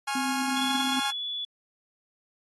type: chord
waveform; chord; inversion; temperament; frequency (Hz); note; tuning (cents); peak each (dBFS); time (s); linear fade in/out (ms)
sawtooth; Db major; second; equal with one note detuned; 830.6 / 1085.9 / 1396.9; Ab5 / Db6 / F6; 0 / -36 / 0; -26 / -31 / -31; 0.07-1.11; 10
type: tone with tremolo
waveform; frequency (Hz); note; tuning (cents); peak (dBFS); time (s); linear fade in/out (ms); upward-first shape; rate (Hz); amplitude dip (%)
sine; 259.4; C4; -15; -27; 0.15-1; 5; triangle; 8.6; 40
type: tone with pitch glide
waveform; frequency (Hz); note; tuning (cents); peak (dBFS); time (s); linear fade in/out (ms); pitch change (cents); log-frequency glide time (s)
sine; 3369 to 3430; G#7 to A7; +24 to -45; -30; 0.56-1.45; 5; +31; 0.91-1.25
effects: AAC 32 kbps